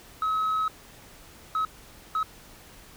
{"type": "tone bursts at uneven times", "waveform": "sine", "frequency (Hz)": 1282, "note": "E6", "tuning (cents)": -49, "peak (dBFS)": -21, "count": 3, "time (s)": [[0.22, 0.68], [1.55, 1.65], [2.15, 2.23]], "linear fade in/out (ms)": 2, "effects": ["tanh soft clip ceiling -22 dBFS", "pink hiss -50 dBFS RMS until 2.96 s"]}